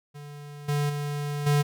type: tone with level steps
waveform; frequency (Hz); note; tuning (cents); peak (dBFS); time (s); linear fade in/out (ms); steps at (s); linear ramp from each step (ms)
square; 145.7; D3; -13; -40 / -24 / -29 / -20; 0.14-1.63; 20; 0.68 / 0.89 / 1.46; 10
effects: none